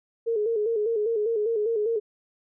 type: tone with vibrato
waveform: sine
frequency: 439.8 Hz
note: A4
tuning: 1 cent flat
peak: -22 dBFS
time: 0.26-2 s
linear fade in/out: 20 ms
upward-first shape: square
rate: 5 Hz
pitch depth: 79 cents each way
effects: none